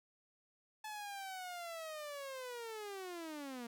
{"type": "linear sweep", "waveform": "sawtooth", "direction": "down", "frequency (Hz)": [866, 230], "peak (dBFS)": -40, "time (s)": [0.84, 3.67], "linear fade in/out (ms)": 5, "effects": []}